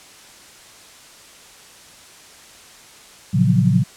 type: chord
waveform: sine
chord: Gb major seventh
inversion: first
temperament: just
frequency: 115.62 / 138.75 / 173.43 / 185 Hz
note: Bb2 / Db3 / F3 / Gb3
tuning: -14 / +2 / -12 / 0 cents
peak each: -18 dBFS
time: 3.33-3.84 s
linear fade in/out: 20 ms
effects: white hiss -44 dBFS RMS until 3.96 s + low-pass 9000 Hz 12 dB/octave